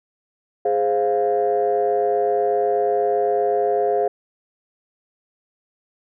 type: chord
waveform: sine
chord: F minor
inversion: first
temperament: equal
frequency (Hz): 415.3 / 523.3 / 698.5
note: Ab4 / C5 / F5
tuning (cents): 0 / 0 / 0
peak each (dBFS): -19 / -22 / -20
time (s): 0.65-4.08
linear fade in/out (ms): 5
effects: tanh soft clip ceiling -10 dBFS